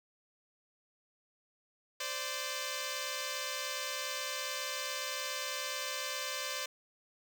5% pulse tone pair together, 520.1 / 587.3 Hz, C5 / D5, -10 / 0 cents, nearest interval major second, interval 210 cents, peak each -27 dBFS, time 2-6.66 s, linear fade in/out 5 ms, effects none

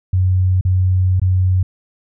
sine tone with dropouts, 92.5 Hz, F#2, in tune, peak -11 dBFS, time 0.13-1.63 s, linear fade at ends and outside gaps 5 ms, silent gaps 0.611-0.65 / 1.198-1.216 s, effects none

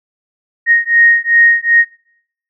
sine beating tone pair, 1864 / 1866.6 Hz, A#6 / A#6, -1 / +2 cents, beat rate 2.6 Hz, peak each -10 dBFS, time 0.66-1.85 s, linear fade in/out 50 ms, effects noise-tail reverb RT60 0.7 s tail -23 dB re dry

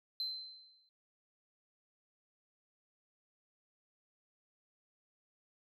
sine tone with exponential decay, 4086 Hz, C8, 42 cents flat, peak -32 dBFS, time 0.2-0.89 s, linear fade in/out 1 ms, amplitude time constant 150 ms, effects noise-tail reverb RT60 0.5 s tail -26 dB re dry + tanh soft clip ceiling -31 dBFS

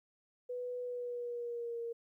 sine tone with pitch glide, 493.9 to 466.2 Hz, B4 to A#4, 0 to 0 cents, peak -37 dBFS, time 0.49-1.93 s, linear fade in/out 10 ms, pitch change -100 cents, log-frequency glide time 0.82-1.81 s, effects 13-bit

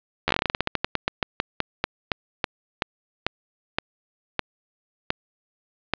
slowing click train, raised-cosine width 0.3 ms, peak -5 dBFS, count 29, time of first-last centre 0.28-5.937 s, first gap 12 ms, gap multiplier 1.17, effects resampled to 11025 Hz + 7-bit

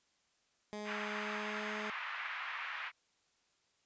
15% pulse tone with pitch glide, 209.8 to 212.4 Hz, G#3 to G#3, +18 to +39 cents, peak -35 dBFS, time 0.73-1.9 s, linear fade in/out 0 ms, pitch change +21 cents, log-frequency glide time 1.05-1.75 s
white band-pass noise, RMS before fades -42 dBFS, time 0.84-2.92 s, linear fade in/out 50 ms, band 1000 to 2300 Hz, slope 24 dB/octave
effects white hiss -75 dBFS RMS until 3.85 s + resampled to 16000 Hz

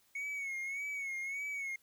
triangle tone with vibrato, 2208 Hz, C#7, 7 cents flat, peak -35 dBFS, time 0.15-1.76 s, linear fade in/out 5 ms, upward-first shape sine, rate 1.7 Hz, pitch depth 65 cents each way, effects white hiss -70 dBFS RMS until 1.82 s

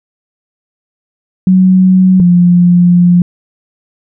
sine tone pair in turn, 186.1 / 176.1 Hz, F#3 / F3, +10 / +15 cents, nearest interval minor second, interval 95 cents, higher first, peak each -3 dBFS, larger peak neither, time 1.47-2.2 / 2.2-3.22 s, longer second, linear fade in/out 2 ms, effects none

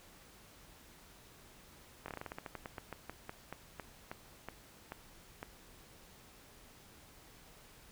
slowing click train, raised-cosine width 0.5 ms, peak -27 dBFS, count 22, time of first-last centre 2.06-5.429 s, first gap 22 ms, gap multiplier 1.17, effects pink hiss -59 dBFS RMS until 7.91 s

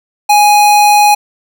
square tone, 830.6 Hz, G#5, in tune, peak -5 dBFS, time 0.29-1.15 s, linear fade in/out 10 ms, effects none

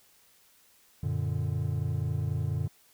triangle chord, Gb augmented, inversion none, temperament equal, 92.5 / 116.54 / 146.83 Hz, Gb2 / Bb2 / D3, 0 / 0 / 0 cents, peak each -30 dBFS, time 1.03-2.68 s, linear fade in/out 5 ms, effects white hiss -62 dBFS RMS until 2.93 s

